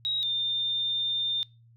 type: tone pair in turn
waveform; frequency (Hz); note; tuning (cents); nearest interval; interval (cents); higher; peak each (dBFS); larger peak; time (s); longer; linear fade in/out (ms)
sine; 3812 / 3610; A#7 / A7; +38 / +44; minor second; 94; first; -26; neither; 0.05-0.23 / 0.23-1.43; second; 0
effects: noise-tail reverb RT60 0.3 s tail -23 dB re dry + added 116 Hz sine -54 dBFS peak until 1.76 s